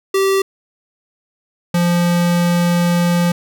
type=tone pair in turn; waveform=square; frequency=388.2 / 173.82 Hz; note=G4 / F3; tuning=-17 / -8 cents; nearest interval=octave + major second; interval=1391 cents; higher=first; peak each=-13 dBFS; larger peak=neither; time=0.14-0.42 / 1.74-3.32 s; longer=second; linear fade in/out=5 ms; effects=none